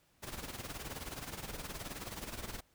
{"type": "noise with tremolo", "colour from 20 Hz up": "pink", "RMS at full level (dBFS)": -41, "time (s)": [0.22, 2.61], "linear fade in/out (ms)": 20, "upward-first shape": "sine", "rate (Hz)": 19, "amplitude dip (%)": 70, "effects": ["pink hiss -71 dBFS RMS until 2.74 s"]}